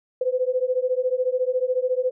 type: beating tone pair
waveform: sine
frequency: 501 / 515 Hz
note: B4 / C5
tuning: +25 / -28 cents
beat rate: 14 Hz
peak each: -23 dBFS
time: 0.21-2.11 s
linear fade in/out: 5 ms
effects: none